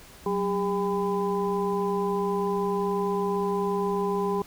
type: harmonic tone with a mistuned harmonic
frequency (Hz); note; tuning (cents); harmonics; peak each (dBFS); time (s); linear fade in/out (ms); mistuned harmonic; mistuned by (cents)
201.5; G3; +48; 1 / 2 / 4 / 5; -30 / -26 / -34 / -31; 0.26-4.42; 2; 1; -130
effects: pink hiss -49 dBFS RMS until 4.46 s